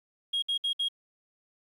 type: tone bursts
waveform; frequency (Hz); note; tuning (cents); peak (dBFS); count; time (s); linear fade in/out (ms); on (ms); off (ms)
sine; 3272; G#7; -26; -24; 4; 0.33-0.886; 10; 94; 60
effects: tanh soft clip ceiling -24 dBFS + 10-bit